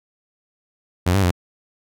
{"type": "tone with pitch steps", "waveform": "sawtooth", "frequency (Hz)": [89.5, 98.3, 88.4], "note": ["F2", "G2", "F2"], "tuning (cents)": [43, 5, 22], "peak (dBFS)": -11, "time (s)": [1.06, 1.312], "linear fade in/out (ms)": 10, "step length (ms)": 84, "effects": []}